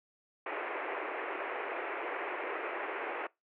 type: band-pass noise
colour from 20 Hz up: pink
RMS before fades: -38 dBFS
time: 0.46-3.27 s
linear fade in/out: 5 ms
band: 340 to 2500 Hz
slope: 48 dB/octave
effects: noise-tail reverb RT60 0.2 s tail -23 dB re dry